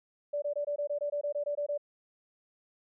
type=tone bursts; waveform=sine; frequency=582 Hz; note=D5; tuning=16 cents flat; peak=-29 dBFS; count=13; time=0.33-1.778 s; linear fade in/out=10 ms; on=92 ms; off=21 ms; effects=none